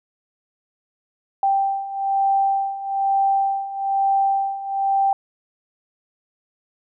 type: beating tone pair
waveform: sine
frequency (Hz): 784 / 785.1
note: G5 / G5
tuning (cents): 0 / +2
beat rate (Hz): 1.1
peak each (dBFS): -23 / -19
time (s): 1.43-5.13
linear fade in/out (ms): 2
effects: none